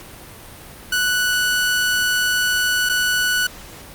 sawtooth tone with dropouts, 1480 Hz, F#6, in tune, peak -13 dBFS, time 0.92-3.47 s, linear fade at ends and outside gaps 5 ms, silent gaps 2.891-2.895 s, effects pink hiss -39 dBFS RMS until 3.94 s + Opus 48 kbps

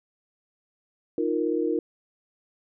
sine chord, Eb suspended second, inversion none, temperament equal, 311.1 / 349.2 / 466.2 Hz, Eb4 / F4 / Bb4, 0 / 0 / 0 cents, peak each -27 dBFS, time 1.18-1.79 s, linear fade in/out 2 ms, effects none

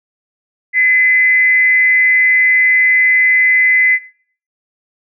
sine tone with frequency modulation, 2030 Hz, B6, 47 cents sharp, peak -8 dBFS, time 0.73-3.99 s, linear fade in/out 50 ms, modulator 348 Hz, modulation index 0.23, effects noise-tail reverb RT60 0.5 s tail -18 dB re dry

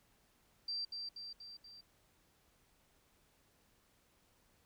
sine tone with echo, 4700 Hz, D8, 1 cent sharp, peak -37 dBFS, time 0.68-0.85 s, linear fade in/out 5 ms, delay 240 ms, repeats 4, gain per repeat -4 dB, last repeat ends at 1.81 s, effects pink hiss -72 dBFS RMS until 4.65 s

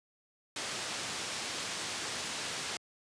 white low-pass noise, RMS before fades -38 dBFS, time 0.56-2.77 s, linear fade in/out 2 ms, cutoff 6200 Hz, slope 12 dB/octave, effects high-pass 100 Hz 12 dB/octave + resampled to 22050 Hz

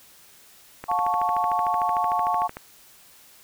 click train, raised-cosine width 0.5 ms, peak -19 dBFS, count 24, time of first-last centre 0.84-2.569 s, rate 13.3 Hz
sine chord, F augmented, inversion none, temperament equal with one note detuned, 712.7 / 880 / 1108.7 Hz, F5 / A5 / C#6, +35 / 0 / 0 cents, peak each -25 dBFS, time 0.88-2.48 s, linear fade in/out 20 ms
effects white hiss -52 dBFS RMS until 3.43 s

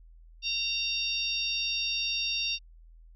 harmonic tone with a mistuned harmonic, 920 Hz, A#5, 23 cents flat, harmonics 3 / 4 / 5 / 6, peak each -32 / -33 / -35 / -35 dBFS, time 0.42-2.59 s, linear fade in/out 50 ms, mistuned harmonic 6, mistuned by +18 cents, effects added 41 Hz sine -50 dBFS peak until 3.15 s

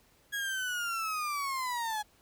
35% pulse linear sweep, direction down, 1661.2 to 830.6 Hz, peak -30 dBFS, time 0.32-2.03 s, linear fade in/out 20 ms, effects pink hiss -65 dBFS RMS until 2.21 s

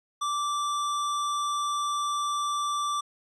square tone, 1170 Hz, D6, 7 cents flat, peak -27 dBFS, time 0.21-3.01 s, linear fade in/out 10 ms, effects resampled to 22050 Hz

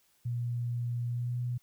sine tone with pitch glide, 120 to 122.52 Hz, B2 to B2, -49 to -13 cents, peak -30 dBFS, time 0.25-1.58 s, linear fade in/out 10 ms, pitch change +36 cents, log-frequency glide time 1.08-1.37 s, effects white hiss -69 dBFS RMS until 1.62 s

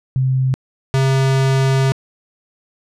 sine / square tone pair in turn, 130.81 / 134.02 Hz, C3 / C3, 0 / +42 cents, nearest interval unison, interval 42 cents, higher second, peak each -13 dBFS, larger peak neither, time 0.16-0.54 / 0.94-1.92 s, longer second, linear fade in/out 0 ms, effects low-pass 8000 Hz 12 dB/octave

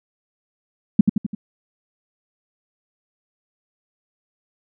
sine tone with echo, 208.5 Hz, G#3, 7 cents sharp, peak -4 dBFS, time 0.99-1.01 s, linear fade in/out 5 ms, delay 85 ms, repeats 4, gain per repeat -5 dB, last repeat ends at 1.35 s, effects none

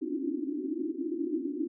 white band-pass noise, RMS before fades -33 dBFS, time 0.01-1.68 s, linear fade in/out 10 ms, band 260 to 350 Hz, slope 96 dB/octave, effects none

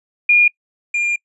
sine / triangle tone pair in turn, 2426 / 2404 Hz, D#7 / D7, -44 / +40 cents, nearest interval unison, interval 16 cents, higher first, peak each -8 / -14 dBFS, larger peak first, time 0.29-0.48 / 0.94-1.16 s, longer second, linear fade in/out 5 ms, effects noise-tail reverb RT60 0.1 s tail -25 dB re dry + resampled to 24000 Hz

